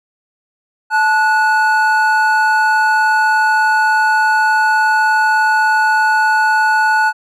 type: tone pair together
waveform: triangle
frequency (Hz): 871.7 / 1466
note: A5 / F#6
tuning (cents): -16 / -16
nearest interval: major sixth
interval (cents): 900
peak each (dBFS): -11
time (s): 0.9-7.13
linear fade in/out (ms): 50
effects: none